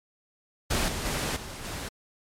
pink noise with level steps, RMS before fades -26 / -32 / -29 / -39 / -35 dBFS, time 0.7-1.89 s, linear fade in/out 10 ms, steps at 0.88 / 1.05 / 1.36 / 1.64 s, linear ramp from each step 5 ms, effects low-pass 11000 Hz 12 dB/octave + MP3 96 kbps

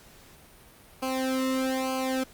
sawtooth tone with flanger, 261.6 Hz, C4, in tune, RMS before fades -28 dBFS, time 1.02-2.24 s, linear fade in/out 10 ms, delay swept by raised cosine 0.54 to 1.26 ms, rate 1.1 Hz, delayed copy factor -1, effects pink hiss -53 dBFS RMS until 2.33 s + Opus 48 kbps

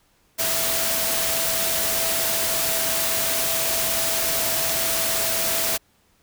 sine tone in noise, 659.3 Hz, E5, in tune, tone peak -31 dBFS, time 0.38-5.78 s, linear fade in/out 20 ms, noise white, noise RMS -23 dBFS, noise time 0.38-5.78 s, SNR -11 dB, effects pink hiss -62 dBFS RMS until 6.22 s

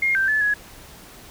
sine tone with pitch steps, 2132 / 1567 / 1731 / 1677 Hz, C7 / G6 / A6 / G#6, +32 / -1 / -29 / +16 cents, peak -17 dBFS, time 0.02-0.54 s, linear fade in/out 5 ms, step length 130 ms, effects pink hiss -44 dBFS RMS until 1.3 s

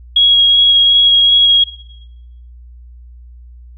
sine tone with vibrato, 3305 Hz, G#7, 9 cents flat, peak -6 dBFS, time 0.16-1.64 s, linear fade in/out 5 ms, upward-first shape sine, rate 2.7 Hz, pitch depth 9 cents each way, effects noise-tail reverb RT60 0.9 s tail -19 dB re dry + added 60 Hz sine -34 dBFS peak until 3.77 s

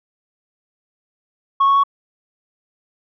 sine tone with pitch steps, 1100 / 1107 / 1114.1 Hz, C#6 / C#6 / C#6, -14 / -3 / +8 cents, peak -9 dBFS, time 1.6-1.837 s, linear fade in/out 10 ms, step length 79 ms, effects tanh soft clip ceiling -9 dBFS

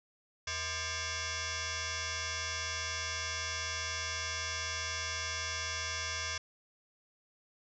sine tone with frequency modulation, 1760 Hz, A6, in tune, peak -34 dBFS, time 0.47-6.38 s, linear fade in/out 5 ms, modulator 559 Hz, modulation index 7.9, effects none

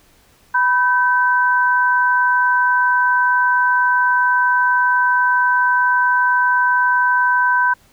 sine tone pair together, 987.8 / 1539.8 Hz, B5 / G6, 0 / -31 cents, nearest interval minor sixth, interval 769 cents, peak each -15 dBFS, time 0.54-7.74 s, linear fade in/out 10 ms, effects pink hiss -53 dBFS RMS until 7.92 s

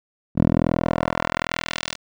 10% pulse tone with band-pass filter sweep, 41.2 Hz, E1, in tune, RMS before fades -22 dBFS, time 0.35-1.97 s, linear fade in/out 50 ms, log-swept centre 210 to 5000 Hz, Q 0.92, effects none

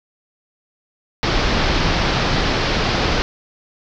pink low-pass noise, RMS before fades -18 dBFS, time 1.23-3.22 s, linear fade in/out 0 ms, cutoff 5400 Hz, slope 48 dB/octave, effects none

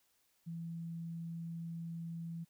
sine tone, 166.8 Hz, E3, 21 cents sharp, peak -40 dBFS, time 0.46-2.45 s, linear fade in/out 20 ms, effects white hiss -75 dBFS RMS until 2.49 s

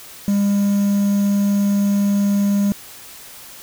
triangle tone with quantisation, 201.4 Hz, G3, 47 cents sharp, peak -12 dBFS, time 0.28-2.72 s, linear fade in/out 0 ms, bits 6, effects white hiss -39 dBFS RMS until 3.62 s

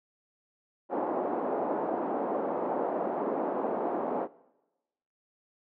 white band-pass noise, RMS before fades -31 dBFS, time 0.89-4.28 s, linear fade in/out 50 ms, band 250 to 810 Hz, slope 24 dB/octave, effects noise-tail reverb RT60 1.0 s tail -21 dB re dry

